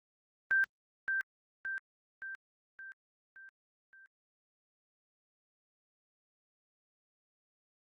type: tone with echo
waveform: sine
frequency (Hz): 1568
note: G6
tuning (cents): 0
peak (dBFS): -25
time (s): 0.51-0.64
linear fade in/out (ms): 0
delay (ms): 570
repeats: 6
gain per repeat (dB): -5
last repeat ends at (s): 4.06
effects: Opus 24 kbps